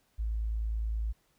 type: tone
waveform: sine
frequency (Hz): 54.8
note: A1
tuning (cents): -6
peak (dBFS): -29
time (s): 0.18-1.13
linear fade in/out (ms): 20
effects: pink hiss -71 dBFS RMS until 1.38 s